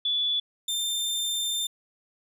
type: tone pair in turn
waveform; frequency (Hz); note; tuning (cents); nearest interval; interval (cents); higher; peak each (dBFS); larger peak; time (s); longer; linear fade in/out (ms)
sine / sawtooth; 3447 / 3589; A7 / A7; -36 / +34; minor second; 70; second; -23; neither; 0.05-0.4 / 0.68-1.67; second; 5
effects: resampled to 32000 Hz